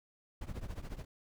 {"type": "noise with tremolo", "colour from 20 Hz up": "brown", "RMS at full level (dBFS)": -38, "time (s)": [0.41, 1.05], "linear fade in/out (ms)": 5, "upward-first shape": "triangle", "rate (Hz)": 14, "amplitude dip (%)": 90, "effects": []}